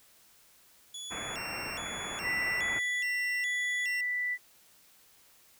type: tone with vibrato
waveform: 25% pulse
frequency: 3058 Hz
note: G7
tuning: 44 cents flat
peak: -35 dBFS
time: 0.94-4.01 s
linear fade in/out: 5 ms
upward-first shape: square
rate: 1.2 Hz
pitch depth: 190 cents each way
type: low-pass noise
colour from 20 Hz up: white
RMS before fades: -40 dBFS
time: 1.1-2.8 s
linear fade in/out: 20 ms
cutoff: 2500 Hz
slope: 96 dB/octave
type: tone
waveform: sine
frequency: 1977 Hz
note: B6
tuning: 1 cent sharp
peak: -29 dBFS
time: 2.22-4.38 s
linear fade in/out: 50 ms
effects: white hiss -61 dBFS RMS until 5.59 s